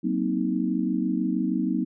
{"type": "chord", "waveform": "sine", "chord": "C half-diminished seventh", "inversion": "second", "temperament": "just", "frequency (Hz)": [188.37, 235.5, 261.6, 314], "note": ["Gb3", "Bb3", "C4", "Eb4"], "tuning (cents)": [31, 18, 0, 16], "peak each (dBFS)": -28, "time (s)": [0.03, 1.85], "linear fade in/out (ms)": 20, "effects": []}